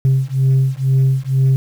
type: beating tone pair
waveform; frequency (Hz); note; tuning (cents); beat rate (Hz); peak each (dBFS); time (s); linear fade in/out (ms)
sine; 132.1 / 134.2; C3 / C3; +17 / +44; 2.1; -13; 0.05-1.56; 0
effects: tanh soft clip ceiling -8 dBFS + 7-bit